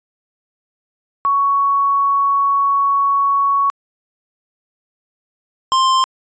sine / square tone pair in turn, 1115 / 1049.4 Hz, C#6 / C6, +10 / +5 cents, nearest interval minor second, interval 105 cents, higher first, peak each -12 dBFS, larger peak neither, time 1.25-3.7 / 5.72-6.04 s, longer first, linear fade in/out 0 ms, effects resampled to 16000 Hz

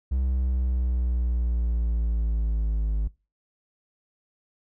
triangle linear sweep, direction down, 65.41 to 51.91 Hz, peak -20 dBFS, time 0.11-3.08 s, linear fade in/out 10 ms, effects noise-tail reverb RT60 0.3 s tail -23 dB re dry

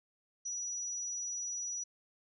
sine tone, 5860 Hz, F#8, 18 cents flat, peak -36 dBFS, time 0.45-1.84 s, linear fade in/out 10 ms, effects none

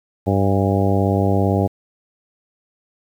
harmonic tone with a mistuned harmonic, 97.7 Hz, G2, 5 cents flat, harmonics 1 / 2 / 3 / 4 / 5 / 6 / 7 / 8, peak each -18 / -21 / -23 / -24 / -25 / -26 / -26 / -27 dBFS, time 0.26-1.68 s, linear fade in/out 20 ms, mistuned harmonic 8, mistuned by +69 cents, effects 8-bit

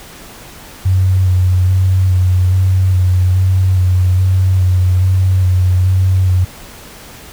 sine tone with vibrato, 92.5 Hz, F#2, in tune, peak -8 dBFS, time 0.85-6.45 s, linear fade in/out 10 ms, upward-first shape square, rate 1.2 Hz, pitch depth 20 cents each way, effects pink hiss -35 dBFS RMS until 7.32 s

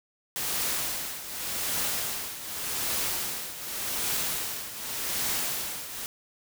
white noise with tremolo, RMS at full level -28 dBFS, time 0.36-6.06 s, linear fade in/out 0 ms, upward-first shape triangle, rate 0.86 Hz, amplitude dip 75%, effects none

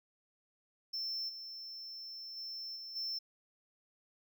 triangle tone with level steps, 5340 Hz, E8, 22 cents sharp, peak -35 / -43 / -40 / -43 / -35 dBFS, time 0.93-3.19 s, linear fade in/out 10 ms, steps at 1.28 / 2.36 / 2.75 / 2.95 s, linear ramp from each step 20 ms, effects none

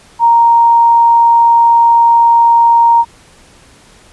sine tone, 932 Hz, A#5, 1 cent flat, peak -4 dBFS, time 0.19-3.05 s, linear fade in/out 50 ms, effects pink hiss -43 dBFS RMS until 4.12 s + resampled to 24000 Hz

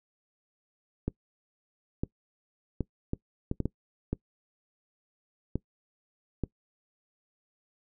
clicks, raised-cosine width 3 ms, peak -16 dBFS, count 10, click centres 1.08 / 2.035 / 2.807 / 3.134 / 3.514 / 3.603 / 3.656 / 4.13 / 5.556 / 6.437 s, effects noise-tail reverb RT60 0.1 s tail -22 dB re dry

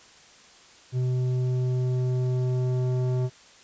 square tone with low-pass filter sweep, 126.7 Hz, B2, 45 cents sharp, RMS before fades -25 dBFS, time 0.92-3.3 s, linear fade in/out 50 ms, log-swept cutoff 300 to 590 Hz, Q 0.84, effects white hiss -52 dBFS RMS until 3.63 s + resampled to 16000 Hz

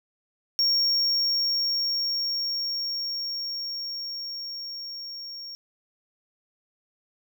triangle tone with level ramp, 5540 Hz, F8, 15 cents flat, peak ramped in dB -18 to -35 dBFS, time 0.59-5.55 s, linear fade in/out 0 ms, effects none

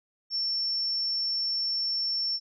sine tone, 5420 Hz, E8, 47 cents sharp, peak -26 dBFS, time 0.3-2.4 s, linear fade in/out 50 ms, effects none

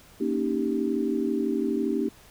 sine chord, Eb dominant seventh, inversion second, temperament equal with one note detuned, 233.1 / 278.8 / 311.1 / 392 Hz, Bb3 / Db4 / Eb4 / G4, 0 / +10 / 0 / 0 cents, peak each -29 dBFS, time 0.2-2.09 s, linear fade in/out 10 ms, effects pink hiss -53 dBFS RMS until 2.3 s

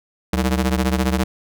sawtooth ring-modulated tone, 130.1 Hz, C3, 9 cents flat, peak -10 dBFS, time 0.33-1.24 s, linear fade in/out 5 ms, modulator 57.7 Hz, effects none

